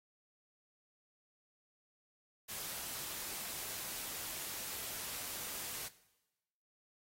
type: noise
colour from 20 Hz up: white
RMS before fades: -43 dBFS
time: 2.48-5.89 s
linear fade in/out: 20 ms
effects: noise-tail reverb RT60 1.0 s tail -18 dB re dry + AAC 48 kbps